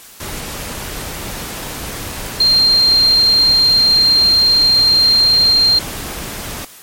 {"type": "tone in noise", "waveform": "sine", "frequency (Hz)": 4187, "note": "C8", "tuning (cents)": 0, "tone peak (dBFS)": -8, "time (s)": [2.4, 5.79], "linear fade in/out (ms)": 5, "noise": "pink", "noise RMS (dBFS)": -26, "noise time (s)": [0.2, 6.65], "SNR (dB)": 15, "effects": ["white hiss -39 dBFS RMS until 6.82 s", "MP3 64 kbps"]}